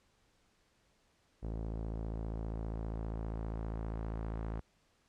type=tone with low-pass filter sweep; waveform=sawtooth; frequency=55 Hz; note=A1; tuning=in tune; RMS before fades=-39 dBFS; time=1.42-4.61 s; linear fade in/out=20 ms; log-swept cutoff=590 to 1300 Hz; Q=0.85; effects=pink hiss -72 dBFS RMS until 5.08 s + low-pass 8000 Hz 12 dB/octave